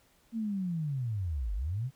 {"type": "linear two-way sweep", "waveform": "sine", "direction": "down then up", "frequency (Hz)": [233.1, 45.46, 139], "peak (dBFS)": -30, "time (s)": [0.32, 1.91], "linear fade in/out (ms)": 50, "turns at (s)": 1.54, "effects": ["pink hiss -66 dBFS RMS until 1.95 s"]}